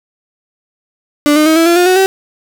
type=tone with pitch steps; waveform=35% pulse; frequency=293.7 / 305.1 / 317 / 329.3 / 342.1 / 355.4 / 369.2 / 383.5 Hz; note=D4 / D#4 / D#4 / E4 / F4 / F4 / F#4 / G4; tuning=0 / -34 / +32 / -2 / -36 / +30 / -4 / -38 cents; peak=-5 dBFS; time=1.26-2.06 s; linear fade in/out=0 ms; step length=100 ms; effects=7-bit